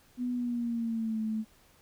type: tone with pitch glide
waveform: sine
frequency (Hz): 246.9 to 218.7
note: B3 to A3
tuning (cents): 0 to -10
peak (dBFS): -29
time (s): 0.17-1.45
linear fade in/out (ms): 50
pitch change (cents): -210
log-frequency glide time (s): 0.32-1.21
effects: pink hiss -62 dBFS RMS until 1.81 s